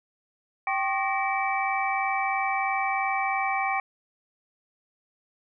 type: tone cluster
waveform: sine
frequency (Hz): 779 / 1089 / 1192 / 1866 / 2306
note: G5 / C#6 / D6 / A#6 / D7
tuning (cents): -11 / -31 / +25 / +1 / -32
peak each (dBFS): -27 / -31 / -35 / -35 / -29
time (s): 0.67-3.8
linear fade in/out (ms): 2
effects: none